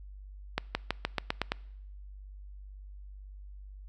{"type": "accelerating click train", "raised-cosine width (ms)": 0.3, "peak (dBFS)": -12, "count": 8, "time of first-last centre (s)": [0.58, 1.52], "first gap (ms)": 170, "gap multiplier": 0.92, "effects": ["noise-tail reverb RT60 0.8 s tail -24 dB re dry", "added 49 Hz sine -44 dBFS peak until 3.88 s"]}